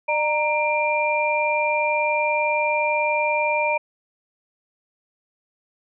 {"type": "tone cluster", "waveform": "sine", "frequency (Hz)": [601, 931, 2381], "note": ["D5", "A#5", "D7"], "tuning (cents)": [40, -2, 23], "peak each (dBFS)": -23, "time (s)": [0.08, 3.78], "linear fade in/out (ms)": 10, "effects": []}